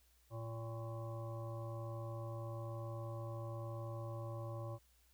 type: harmonic tone with a mistuned harmonic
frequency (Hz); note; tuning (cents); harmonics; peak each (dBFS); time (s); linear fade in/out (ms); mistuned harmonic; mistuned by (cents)
114.2; A#2; -35; 1 / 3 / 5 / 7 / 9 / 10; -43 / -53 / -49 / -58 / -56 / -57; 0.3-4.79; 50; 10; -51
effects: added 60 Hz sine -70 dBFS peak until 5.13 s + white hiss -73 dBFS RMS until 5.13 s